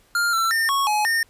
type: tone with pitch steps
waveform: square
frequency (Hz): 1402 / 1343 / 1811 / 1104 / 844 / 1825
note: F6 / E6 / A6 / C#6 / G#5 / A#6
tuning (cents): +6 / +32 / +49 / -7 / +28 / -37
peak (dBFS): -19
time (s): 0.15-1.23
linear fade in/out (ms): 2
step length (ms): 180
effects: pink hiss -58 dBFS RMS until 1.29 s + resampled to 32000 Hz